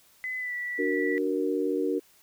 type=tone with pitch glide; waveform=sine; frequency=2019 to 1957 Hz; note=B6 to B6; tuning=+38 to -16 cents; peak=-30 dBFS; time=0.24-1.18 s; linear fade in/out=0 ms; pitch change=-54 cents; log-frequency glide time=0.38-0.54 s
type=chord; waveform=sine; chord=D augmented; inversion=none; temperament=equal with one note detuned; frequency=293.7 / 371.3 / 466.2 Hz; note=D4 / F#4 / A#4; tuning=0 / +6 / 0 cents; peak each=-29 dBFS; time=0.78-2 s; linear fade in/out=20 ms
effects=white hiss -60 dBFS RMS until 2.22 s